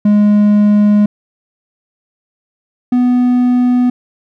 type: tone pair in turn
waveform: triangle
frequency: 207.7 / 247.5 Hz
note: G#3 / B3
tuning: 0 / +4 cents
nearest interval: minor third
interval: 304 cents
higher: second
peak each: -4 / -6 dBFS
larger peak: first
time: 0.05-1.06 / 2.92-3.9 s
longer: first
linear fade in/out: 5 ms
effects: none